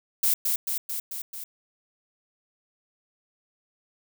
violet noise with echo, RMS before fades -22 dBFS, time 0.23-0.34 s, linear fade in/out 5 ms, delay 220 ms, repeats 5, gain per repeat -3 dB, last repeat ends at 1.44 s, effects none

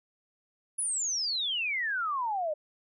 sine exponential sweep, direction down, 10548 to 587.3 Hz, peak -28 dBFS, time 0.78-2.54 s, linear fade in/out 10 ms, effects none

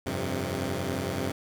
10% pulse chord, F suspended second, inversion none, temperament equal with one note detuned, 87.31 / 98 / 132.64 Hz, F2 / G2 / C3, 0 / 0 / +24 cents, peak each -25 dBFS, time 0.06-1.32 s, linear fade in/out 5 ms, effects none

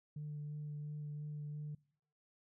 sine tone with vibrato, 148.7 Hz, D3, 22 cents sharp, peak -40 dBFS, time 0.16-1.75 s, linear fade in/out 5 ms, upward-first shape sine, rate 2.9 Hz, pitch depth 13 cents each way, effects noise-tail reverb RT60 0.6 s tail -24 dB re dry + tanh soft clip ceiling -38 dBFS

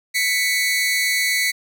sawtooth tone pair together, 1992 / 2220 Hz, B6 / C#7, +14 / +2 cents, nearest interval major second, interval 188 cents, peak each -17 dBFS, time 0.14-1.52 s, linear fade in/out 20 ms, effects none

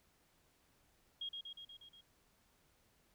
sine tone with echo, 3265 Hz, G#7, 30 cents flat, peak -40 dBFS, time 1.21-1.29 s, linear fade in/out 5 ms, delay 120 ms, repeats 6, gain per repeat -3 dB, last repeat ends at 2.01 s, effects pink hiss -73 dBFS RMS until 3.14 s

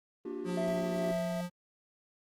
triangle chord, G minor seventh, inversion first, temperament equal with one note detuned, 233.1 / 293.7 / 358 / 392 Hz, Bb3 / D4 / F4 / G4, 0 / 0 / +43 / 0 cents, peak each -43 / -40 / -38 / -39 dBFS, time 0.25-1.12 s, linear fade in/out 5 ms
square tone with pitch glide, 178.6 to 177.06 Hz, F3 to F3, +39 to +24 cents, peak -35 dBFS, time 0.44-1.5 s, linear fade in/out 50 ms, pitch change -15 cents, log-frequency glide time 0.93-1.2 s
triangle tone with tremolo, 659.3 Hz, E5, in tune, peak -29 dBFS, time 0.57-1.41 s, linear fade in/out 5 ms, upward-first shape sine, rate 2.3 Hz, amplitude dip 45%
effects Opus 24 kbps

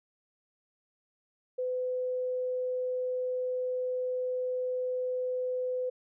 sine tone, 505 Hz, B4, 39 cents sharp, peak -29 dBFS, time 1.58-5.9 s, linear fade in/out 10 ms, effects none

